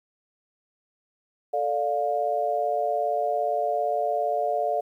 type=chord; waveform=sine; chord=D minor; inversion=second; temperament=just; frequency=440.5 / 587.3 / 704.8 Hz; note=A4 / D5 / F5; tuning=+2 / 0 / +16 cents; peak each=-30 / -27 / -25 dBFS; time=1.53-4.81 s; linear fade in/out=10 ms; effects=10-bit